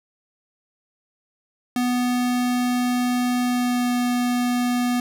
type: tone with pitch glide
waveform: square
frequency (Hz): 246.9 to 245.2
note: B3 to B3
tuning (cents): 0 to -12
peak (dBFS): -20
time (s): 1.76-5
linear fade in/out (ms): 2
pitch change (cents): -12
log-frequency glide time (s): 3.43-3.91
effects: none